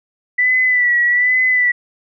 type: tone with vibrato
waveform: sine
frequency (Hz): 1974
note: B6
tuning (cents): -1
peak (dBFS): -11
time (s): 0.38-1.72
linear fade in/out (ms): 10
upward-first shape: sine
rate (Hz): 1.2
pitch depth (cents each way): 45
effects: none